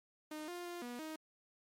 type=tone with pitch steps; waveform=sawtooth; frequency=306.9 / 351.8 / 349.1 / 242.7 / 314 Hz; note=D#4 / F4 / F4 / B3 / D#4; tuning=-24 / +13 / -1 / -30 / +16 cents; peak=-39 dBFS; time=0.31-1.16 s; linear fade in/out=5 ms; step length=170 ms; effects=MP3 64 kbps